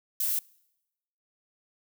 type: noise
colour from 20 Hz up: violet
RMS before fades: -28 dBFS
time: 0.2-0.39 s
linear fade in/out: 2 ms
effects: noise-tail reverb RT60 0.9 s tail -25 dB re dry